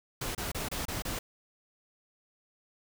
pink noise bursts, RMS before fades -35 dBFS, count 6, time 0.21-1.19 s, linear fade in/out 5 ms, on 140 ms, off 28 ms, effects none

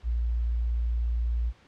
sine tone, 58.27 Hz, A#1, in tune, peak -24 dBFS, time 0.03-1.53 s, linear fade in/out 50 ms, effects pink hiss -58 dBFS RMS until 1.67 s + low-pass 4000 Hz 12 dB/octave

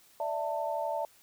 sine chord, D suspended second, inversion none, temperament equal with one note detuned, 587.3 / 659.3 / 892.8 Hz, D5 / E5 / A5, 0 / 0 / +25 cents, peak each -35 / -34 / -34 dBFS, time 0.2-1.05 s, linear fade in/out 2 ms, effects white hiss -61 dBFS RMS until 1.22 s

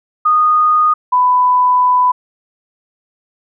sine tone pair in turn, 1234 / 996.9 Hz, D#6 / B5, -15 / +16 cents, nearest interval major third, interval 369 cents, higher first, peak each -8 dBFS, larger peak neither, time 0.25-0.94 / 1.12-2.12 s, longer second, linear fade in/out 10 ms, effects none

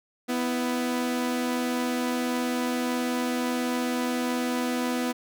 sawtooth tone pair together, 248.1 / 329.6 Hz, B3 / E4, +8 / 0 cents, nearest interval perfect fourth, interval 492 cents, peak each -22 / -29 dBFS, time 0.28-5.13 s, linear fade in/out 20 ms, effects none

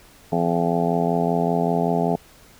harmonic tone, 85.2 Hz, F2, 42 cents flat, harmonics 2 / 3 / 4 / 5 / 6 / 7 / 8 / 9 / 10, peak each -23 / -26 / -33 / -25 / -33 / -32 / -25 / -28 / -32 dBFS, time 0.32-2.16 s, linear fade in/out 5 ms, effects pink hiss -50 dBFS RMS until 2.59 s

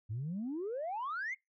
sine exponential sweep, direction up, 100.5 to 2217 Hz, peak -34 dBFS, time 0.09-1.35 s, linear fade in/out 20 ms, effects noise-tail reverb RT60 0.2 s tail -26 dB re dry + tanh soft clip ceiling -32 dBFS

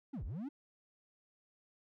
triangle linear two-way sweep, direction down then up, 303.7 to 36.71 to 303.7 Hz, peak -37 dBFS, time 0.13-0.49 s, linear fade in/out 10 ms, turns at 0.24 s, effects none

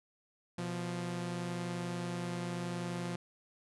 sawtooth tone pair together, 123.4 / 174.7 Hz, B2 / F3, -1 / +1 cents, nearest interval tritone, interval 602 cents, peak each -38 / -33 dBFS, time 0.58-3.16 s, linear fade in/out 5 ms, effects resampled to 24000 Hz

